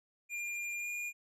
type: tone with pitch glide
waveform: square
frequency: 2402 to 2424 Hz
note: D7 to D#7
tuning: +38 to -46 cents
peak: -37 dBFS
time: 0.29-1.13 s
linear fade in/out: 50 ms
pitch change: +16 cents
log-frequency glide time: 0.79-0.88 s
effects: low-pass 11000 Hz 12 dB/octave